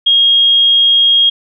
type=tone; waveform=sine; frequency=3260 Hz; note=G#7; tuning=33 cents flat; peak=-6 dBFS; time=0.06-1.3 s; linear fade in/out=10 ms; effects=none